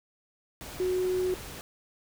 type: tone in noise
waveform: sine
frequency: 367.6 Hz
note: F#4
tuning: 11 cents flat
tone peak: -25 dBFS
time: 0.8-1.34 s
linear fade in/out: 0 ms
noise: pink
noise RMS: -42 dBFS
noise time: 0.61-1.61 s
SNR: +14 dB
effects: none